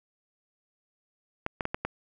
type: clicks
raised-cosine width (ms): 0.5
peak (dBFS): -14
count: 5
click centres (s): 1.464 / 1.608 / 1.654 / 1.745 / 1.85
effects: none